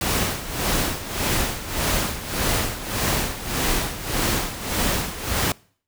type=noise with tremolo; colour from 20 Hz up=pink; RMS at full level=-21 dBFS; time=0.01-5.52 s; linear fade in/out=2 ms; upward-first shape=sine; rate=1.7 Hz; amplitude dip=75%; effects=noise-tail reverb RT60 0.5 s tail -24 dB re dry